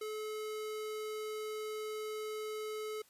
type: tone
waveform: square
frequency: 430 Hz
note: A4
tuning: 40 cents flat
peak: -39 dBFS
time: 0.01-3.02 s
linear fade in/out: 5 ms
effects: white hiss -66 dBFS RMS until 3.09 s + resampled to 32000 Hz